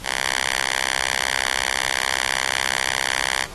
5% pulse tone with high-pass filter, 65.41 Hz, C2, in tune, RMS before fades -24 dBFS, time 0.03-3.47 s, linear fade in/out 50 ms, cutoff 1400 Hz, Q 1.1, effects pink hiss -39 dBFS RMS until 3.54 s + AAC 32 kbps

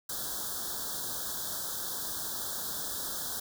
white band-stop noise, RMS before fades -36 dBFS, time 0.09-3.4 s, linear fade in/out 5 ms, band 1700 to 3300 Hz, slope 96 dB/octave, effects none

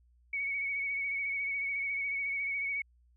sine tone with vibrato, 2235 Hz, C#7, 14 cents sharp, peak -31 dBFS, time 0.33-2.82 s, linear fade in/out 5 ms, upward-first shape sine, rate 14 Hz, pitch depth 33 cents each way, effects added 60 Hz sine -62 dBFS peak until 3.16 s

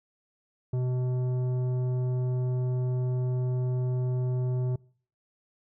sine tone with tanh clipping, 126.2 Hz, B2, 38 cents sharp, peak -27 dBFS, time 0.73-4.76 s, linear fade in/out 5 ms, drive 11 dB, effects noise-tail reverb RT60 0.5 s tail -24 dB re dry

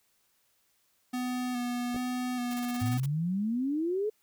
square tone with vibrato, 246.9 Hz, B3, in tune, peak -31 dBFS, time 1.13-2.98 s, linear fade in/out 10 ms, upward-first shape square, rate 1.2 Hz, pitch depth 21 cents each way
clicks, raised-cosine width 2 ms, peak -28 dBFS, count 2, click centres 1.946 / 1.962 s
white noise bursts, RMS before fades -44 dBFS, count 10, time 2.51-3.058 s, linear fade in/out 0 ms, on 26 ms, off 32 ms
sine exponential sweep, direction up, 105.5 to 440 Hz, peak -27 dBFS, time 2.81-4.1 s, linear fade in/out 10 ms
effects white hiss -71 dBFS RMS until 4.22 s

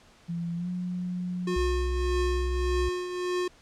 sine tone with pitch glide, 170 to 179.69 Hz, F3 to F3, -46 to +50 cents, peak -29 dBFS, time 0.28-1.56 s, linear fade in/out 20 ms, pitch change +96 cents, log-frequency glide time 0.56-0.68 s
square tone with tremolo, 360.1 Hz, F#4, 47 cents flat, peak -26 dBFS, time 1.47-3.48 s, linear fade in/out 5 ms, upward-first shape triangle, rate 1.7 Hz, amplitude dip 60%
sine tone, 62.7 Hz, B1, 27 cents sharp, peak -26 dBFS, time 1.56-2.89 s, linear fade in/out 5 ms
effects pink hiss -57 dBFS RMS until 3.61 s + low-pass 7000 Hz 12 dB/octave

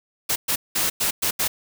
white noise bursts at uneven times, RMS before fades -22 dBFS, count 6, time 0.29-0.36 / 0.48-0.56 / 0.75-0.9 / 1-1.11 / 1.22-1.31 / 1.39-1.48 s, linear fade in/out 10 ms, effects none

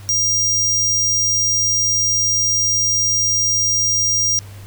square tone, 5700 Hz, F8, 34 cents sharp, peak -15 dBFS, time 0.09-4.39 s, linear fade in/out 0 ms, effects added 99 Hz sine -34 dBFS peak until 4.66 s + pink hiss -44 dBFS RMS until 4.66 s

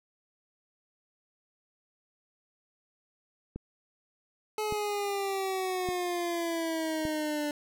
click train, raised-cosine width 3 ms, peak -24 dBFS, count 4, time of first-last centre 3.56-7.052 s, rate 0.859 Hz
25% pulse exponential sweep, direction down, 430 to 293.7 Hz, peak -26 dBFS, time 4.58-7.51 s, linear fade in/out 2 ms
effects none

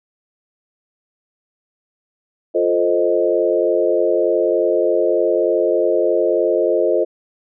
sine chord, F dominant seventh, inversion none, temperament equal, 349.2 / 440 / 523.3 / 622.3 Hz, F4 / A4 / C5 / Eb5, 0 / 0 / 0 / 0 cents, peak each -19 dBFS, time 2.54-7.05 s, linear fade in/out 20 ms, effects none

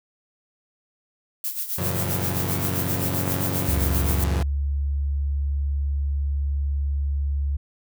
violet noise with tremolo, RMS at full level -26 dBFS, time 1.44-4.24 s, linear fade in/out 2 ms, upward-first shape sine, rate 7.6 Hz, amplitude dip 70%
sawtooth chord, Gb major seventh, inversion none, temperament equal with one note detuned, 92.5 / 116.54 / 138.59 / 170.63 Hz, Gb2 / Bb2 / Db3 / F3, 0 / 0 / 0 / -40 cents, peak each -23 / -29 / -27 / -28 dBFS, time 1.78-4.43 s, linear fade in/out 5 ms
sine tone, 70.5 Hz, C#2, 30 cents sharp, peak -21 dBFS, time 3.68-7.57 s, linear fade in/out 10 ms
effects none

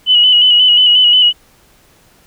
sine tone with vibrato, 2960 Hz, F#7, in tune, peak -5 dBFS, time 0.06-1.33 s, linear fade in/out 50 ms, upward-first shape square, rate 5.6 Hz, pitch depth 32 cents each way, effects pink hiss -49 dBFS RMS until 2.26 s

